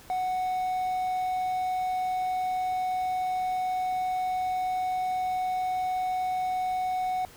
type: tone with quantisation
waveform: triangle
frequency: 740 Hz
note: F#5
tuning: in tune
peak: -24 dBFS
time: 0.1-7.25 s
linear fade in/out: 0 ms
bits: 9
effects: pink hiss -51 dBFS RMS until 7.36 s